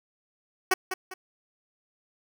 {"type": "tone with echo", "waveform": "10% pulse", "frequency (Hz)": 374.9, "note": "F#4", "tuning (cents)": 23, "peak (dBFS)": -11, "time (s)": [0.71, 0.74], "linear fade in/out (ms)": 5, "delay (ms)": 200, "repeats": 2, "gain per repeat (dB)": -9, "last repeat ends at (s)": 1.14, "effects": []}